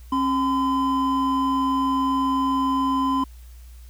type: tone pair together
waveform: triangle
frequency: 269.7 / 1018.3 Hz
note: C#4 / C6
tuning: -47 / -47 cents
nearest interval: octave + major seventh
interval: 2300 cents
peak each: -20 dBFS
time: 0.12-3.24 s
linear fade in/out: 5 ms
effects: added 60 Hz sine -40 dBFS peak until 3.89 s + white hiss -56 dBFS RMS until 3.89 s